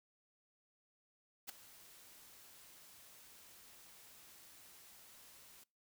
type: noise with ADSR envelope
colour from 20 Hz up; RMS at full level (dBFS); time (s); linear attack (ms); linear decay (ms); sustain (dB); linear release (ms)
white; -43; 1.47-5.64; 25; 6; -17; 9
effects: noise-tail reverb RT60 0.3 s tail -25 dB re dry